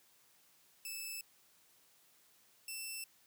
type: tone pair in turn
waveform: 10% pulse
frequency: 2627 / 2670 Hz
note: E7 / E7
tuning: -7 / +22 cents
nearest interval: unison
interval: 29 cents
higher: second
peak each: -33 / -33 dBFS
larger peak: neither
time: 0.85-1.21 / 2.68-3.04 s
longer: neither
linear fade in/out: 2 ms
effects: white hiss -68 dBFS RMS until 3.26 s + high-pass 80 Hz 12 dB/octave